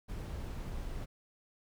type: noise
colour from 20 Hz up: brown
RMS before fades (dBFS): -40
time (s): 0.08-1.06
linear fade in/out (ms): 20
effects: none